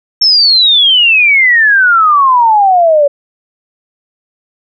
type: exponential sweep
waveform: sine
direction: down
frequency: 5450 to 560 Hz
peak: -4 dBFS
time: 0.21-3.08 s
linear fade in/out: 10 ms
effects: none